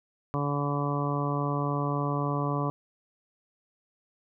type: harmonic tone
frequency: 143.6 Hz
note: D3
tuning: 39 cents flat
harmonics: 1 / 2 / 3 / 4 / 5 / 6 / 7 / 8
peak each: -29 / -33 / -36 / -37 / -38 / -44 / -35 / -35 dBFS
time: 0.34-2.7 s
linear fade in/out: 0 ms
effects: none